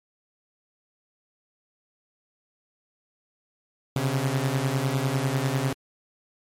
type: beating tone pair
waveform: sawtooth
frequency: 129 / 139 Hz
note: C3 / C#3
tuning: -24 / +5 cents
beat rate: 10 Hz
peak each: -22 dBFS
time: 3.96-5.73 s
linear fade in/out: 2 ms
effects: MP3 64 kbps